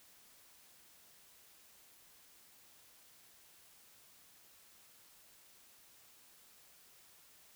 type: silence
effects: white hiss -63 dBFS RMS until 7.55 s